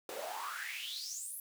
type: noise with high-pass filter sweep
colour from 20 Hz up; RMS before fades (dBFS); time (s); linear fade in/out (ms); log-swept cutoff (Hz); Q
pink; -42; 0.09-1.4; 2; 440 to 12000; 7.7
effects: none